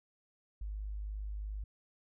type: tone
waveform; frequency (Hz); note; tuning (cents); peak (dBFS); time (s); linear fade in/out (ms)
sine; 51.4; G#1; -17; -37; 0.61-1.64; 5
effects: none